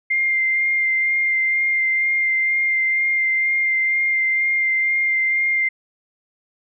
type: tone with vibrato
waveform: sine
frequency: 2102 Hz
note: C7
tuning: 7 cents sharp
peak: -16 dBFS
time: 0.1-5.69 s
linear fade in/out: 10 ms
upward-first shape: sine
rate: 2.1 Hz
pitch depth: 14 cents each way
effects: none